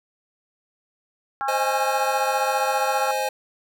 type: harmonic tone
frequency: 271.9 Hz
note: C#4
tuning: 33 cents flat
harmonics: 3 / 4 / 5 / 6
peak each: -26 / -32 / -28 / -37 dBFS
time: 1.41-3.11 s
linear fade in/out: 0 ms
type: chord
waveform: square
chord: Ab major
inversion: first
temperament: equal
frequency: 523.3 / 622.3 / 830.6 Hz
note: C5 / Eb5 / Ab5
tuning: 0 / 0 / 0 cents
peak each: -27 / -31 / -26 dBFS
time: 1.48-3.29 s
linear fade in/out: 5 ms
effects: none